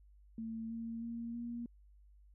sine tone with pitch steps, 225 / 228.8 / 232.7 / 236.6 Hz, A3 / A#3 / A#3 / A#3, +39 / -32 / -3 / +26 cents, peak -39 dBFS, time 0.38-1.66 s, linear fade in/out 2 ms, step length 320 ms, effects added 50 Hz sine -59 dBFS peak until 2.34 s

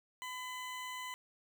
20% pulse tone, 1008 Hz, B5, 35 cents sharp, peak -36 dBFS, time 0.22-1.14 s, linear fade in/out 0 ms, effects none

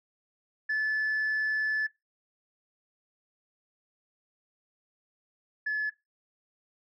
sine tone pair in turn, 1735 / 1718 Hz, A6 / A6, -25 / -42 cents, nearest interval unison, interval 17 cents, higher first, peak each -24 / -25 dBFS, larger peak first, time 0.69-1.87 / 5.66-5.9 s, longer first, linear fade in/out 10 ms, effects noise-tail reverb RT60 0.2 s tail -19 dB re dry + tanh soft clip ceiling -24 dBFS

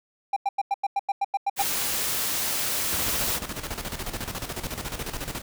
triangle tone bursts, 796 Hz, G5, 26 cents sharp, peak -19 dBFS, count 11, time 0.33-1.624 s, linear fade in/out 5 ms, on 34 ms, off 92 ms
white noise, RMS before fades -27 dBFS, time 1.56-3.4 s, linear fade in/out 50 ms
pink noise with tremolo, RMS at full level -31 dBFS, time 2.92-5.42 s, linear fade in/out 5 ms, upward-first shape square, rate 14 Hz, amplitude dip 65%
effects none

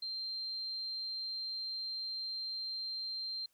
sine tone, 4158 Hz, C8, 12 cents flat, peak -37 dBFS, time 0.02-3.46 s, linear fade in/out 5 ms, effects white hiss -75 dBFS RMS until 3.53 s

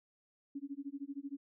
sine tone with tremolo, 280 Hz, C#4, 18 cents sharp, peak -37 dBFS, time 0.55-1.37 s, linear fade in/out 5 ms, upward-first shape sine, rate 13 Hz, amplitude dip 100%, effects none

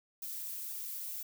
violet noise with flanger, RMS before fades -41 dBFS, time 0.22-1.23 s, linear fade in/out 5 ms, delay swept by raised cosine 0.95 to 3.55 ms, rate 2 Hz, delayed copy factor -0.5, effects none

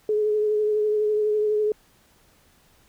sine tone with vibrato, 424.2 Hz, G#4, 37 cents sharp, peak -19 dBFS, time 0.09-1.72 s, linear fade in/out 2 ms, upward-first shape triangle, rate 12 Hz, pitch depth 27 cents each way, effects pink hiss -59 dBFS RMS until 2.88 s

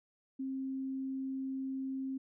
sine tone, 266.1 Hz, C4, 29 cents sharp, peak -35 dBFS, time 0.39-2.18 s, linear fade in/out 10 ms, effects none

